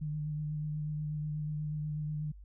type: tone with vibrato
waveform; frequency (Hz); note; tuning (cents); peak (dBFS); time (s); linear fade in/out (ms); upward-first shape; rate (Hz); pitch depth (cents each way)
sine; 151.3; D#3; -48; -33; 0.01-2.32; 10; sine; 8.2; 20
effects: added 50 Hz sine -48 dBFS peak until 2.44 s

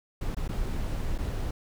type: noise with dropouts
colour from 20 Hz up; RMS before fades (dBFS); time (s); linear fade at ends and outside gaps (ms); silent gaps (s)
brown; -30; 0.21-1.51; 5; 0.348-0.367 / 0.479-0.489 / 1.18-1.185
effects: none

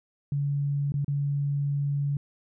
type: tone with dropouts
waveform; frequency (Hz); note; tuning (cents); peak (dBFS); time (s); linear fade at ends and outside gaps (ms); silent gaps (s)
sine; 142.3; C#3; +46; -24; 0.32-2.17; 2; 0.921-0.94 / 1.046-1.08
effects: none

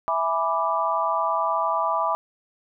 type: chord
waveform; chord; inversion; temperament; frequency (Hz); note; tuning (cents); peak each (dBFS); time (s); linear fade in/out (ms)
sine; E dominant seventh; none; equal; 659.3 / 830.6 / 987.8 / 1174.7; E5 / G#5 / B5 / D6; 0 / 0 / 0 / 0; -27 / -29 / -25 / -25; 0.08-2.15; 0
effects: none

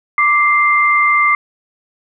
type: tone pair together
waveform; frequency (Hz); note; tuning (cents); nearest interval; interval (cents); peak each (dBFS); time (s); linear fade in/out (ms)
sine; 1174.7 / 2091; D6 / C7; 0 / -2; minor seventh; 998; -12; 0.18-1.35; 2
effects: none

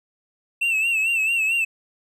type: tone with vibrato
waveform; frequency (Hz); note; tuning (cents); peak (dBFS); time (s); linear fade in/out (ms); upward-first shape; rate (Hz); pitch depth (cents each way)
triangle; 2669; E7; +21; -17; 0.61-1.65; 10; sine; 4.5; 71
effects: none

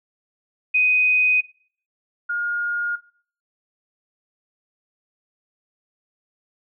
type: tone pair in turn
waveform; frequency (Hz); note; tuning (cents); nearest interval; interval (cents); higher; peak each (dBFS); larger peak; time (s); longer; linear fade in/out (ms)
sine; 2500 / 1423.9; D#7 / F6; +8 / +33; minor seventh; 975; first; -15 / -21; first; 0.74-1.41 / 2.29-2.96; neither; 10
effects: noise-tail reverb RT60 0.5 s tail -19 dB re dry

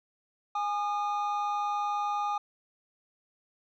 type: tone pair together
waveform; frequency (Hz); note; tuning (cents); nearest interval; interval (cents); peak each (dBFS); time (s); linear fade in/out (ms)
triangle; 825.8 / 1219; G#5 / D#6; -10 / -36; perfect fifth; 674; -28 / -30; 0.55-2.38; 5
effects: resampled to 16000 Hz

